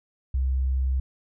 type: tone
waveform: sine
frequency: 65.41 Hz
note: C2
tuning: in tune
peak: -21 dBFS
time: 0.34-1 s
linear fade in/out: 5 ms
effects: none